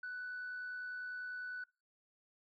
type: tone with amplitude modulation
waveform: sine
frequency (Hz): 1489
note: F#6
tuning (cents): +11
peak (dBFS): -38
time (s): 0.03-1.64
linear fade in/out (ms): 5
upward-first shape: sine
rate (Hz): 70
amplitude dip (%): 25
effects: noise-tail reverb RT60 0.3 s tail -25 dB re dry + tanh soft clip ceiling -38 dBFS